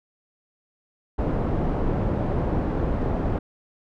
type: low-pass noise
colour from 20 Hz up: pink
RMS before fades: -24 dBFS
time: 1.18-3.39 s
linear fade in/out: 10 ms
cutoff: 670 Hz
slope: 12 dB/octave
effects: none